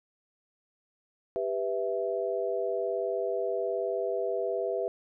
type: chord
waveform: sine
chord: E minor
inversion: first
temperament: just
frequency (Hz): 395.6 / 494.4 / 659.3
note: G4 / B4 / E5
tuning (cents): +16 / +2 / 0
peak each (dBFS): -32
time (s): 1.36-4.88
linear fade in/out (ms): 0
effects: none